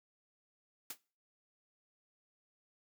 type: noise with exponential decay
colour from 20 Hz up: white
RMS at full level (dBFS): -37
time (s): 0.9-0.98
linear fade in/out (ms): 5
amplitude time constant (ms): 17
effects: noise-tail reverb RT60 0.4 s tail -23 dB re dry + high-pass 150 Hz 12 dB/octave